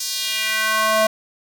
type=tone with high-pass filter sweep; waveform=square; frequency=218.1 Hz; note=A3; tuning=15 cents flat; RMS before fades=-20 dBFS; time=0-1.07 s; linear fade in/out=5 ms; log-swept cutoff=5700 to 630 Hz; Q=1.8; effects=none